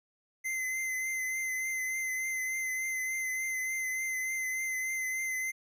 square tone with vibrato, 2059 Hz, C7, 28 cents flat, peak -32 dBFS, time 0.44-5.52 s, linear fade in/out 20 ms, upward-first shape triangle, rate 3.4 Hz, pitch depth 28 cents each way, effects none

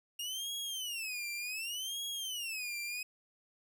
sawtooth tone with vibrato, 2800 Hz, F7, 4 cents sharp, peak -34 dBFS, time 0.19-3.03 s, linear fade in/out 5 ms, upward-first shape sine, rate 0.67 Hz, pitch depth 290 cents each way, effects none

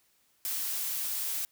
blue noise, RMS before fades -33 dBFS, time 0.45-1.45 s, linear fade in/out 0 ms, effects white hiss -69 dBFS RMS until 1.51 s

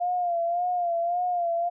sine tone with vibrato, 698.5 Hz, F5, in tune, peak -23 dBFS, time 0-1.7 s, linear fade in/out 20 ms, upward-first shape sine, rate 1.8 Hz, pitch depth 57 cents each way, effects none

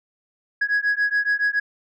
sine beating tone pair, 1661.2 / 1668.3 Hz, G#6 / G#6, 0 / +7 cents, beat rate 7.1 Hz, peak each -20 / -20 dBFS, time 0.61-1.6 s, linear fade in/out 10 ms, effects tanh soft clip ceiling -15 dBFS

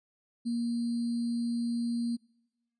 sine tone with sample-and-hold, 235.6 Hz, A#3, 19 cents sharp, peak -28 dBFS, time 0.45-2.17 s, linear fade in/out 20 ms, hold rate 4410 Hz, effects noise-tail reverb RT60 1.0 s tail -26 dB re dry + resampled to 22050 Hz

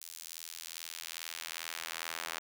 sawtooth tone with high-pass filter sweep, 82.41 Hz, E2, in tune, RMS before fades -43 dBFS, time 0.01-2.39 s, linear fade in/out 5 ms, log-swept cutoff 6400 to 1200 Hz, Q 0.73, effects none

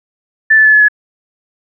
sine tone with pitch steps, 1760 / 1743.8 / 1727.8 / 1711.9 / 1696.1 Hz, A6 / A6 / A6 / A6 / G#6, 0 / -16 / -32 / -48 / +36 cents, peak -4 dBFS, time 0.5-0.885 s, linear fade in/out 10 ms, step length 77 ms, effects none

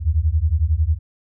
sine beating tone pair, 73.42 / 84.42 Hz, D2 / E2, 0 / +42 cents, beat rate 11 Hz, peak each -18 dBFS, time 0-0.99 s, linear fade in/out 50 ms, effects none

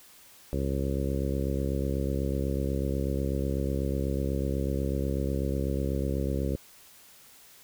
harmonic tone, 68.1 Hz, C#2, 30 cents flat, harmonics 1 / 2 / 3 / 4 / 5 / 6 / 7 / 8, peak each -30 / -33 / -35 / -36 / -37 / -38 / -38 / -39 dBFS, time 0.53-6.56 s, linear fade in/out 0 ms, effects white hiss -54 dBFS RMS until 7.63 s

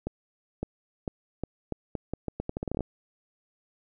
accelerating click train, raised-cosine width 2 ms, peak -17 dBFS, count 18, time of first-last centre 0.07-2.807 s, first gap 560 ms, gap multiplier 0.8, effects none

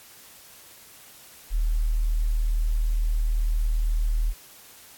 sine tone, 38.89 Hz, D#1, in tune, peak -20 dBFS, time 1.5-4.34 s, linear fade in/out 50 ms, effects white hiss -49 dBFS RMS until 4.97 s + AAC 64 kbps

